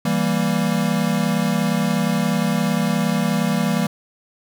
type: chord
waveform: square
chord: E diminished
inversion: none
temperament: equal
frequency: 164.81 / 196 / 233.1 Hz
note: E3 / G3 / Bb3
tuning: 0 / 0 / 0 cents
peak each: -23 / -22 / -23 dBFS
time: 0.05-3.87 s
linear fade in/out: 5 ms
effects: none